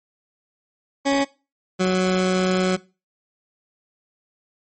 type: tone pair in turn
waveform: 20% pulse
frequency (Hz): 277.4 / 185.14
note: C#4 / F#3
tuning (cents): +1 / +1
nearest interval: perfect fifth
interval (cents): 700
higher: first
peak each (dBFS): -12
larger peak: neither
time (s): 1.05-1.25 / 1.79-2.77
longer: second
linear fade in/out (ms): 20
effects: noise-tail reverb RT60 0.3 s tail -20 dB re dry + MP3 32 kbps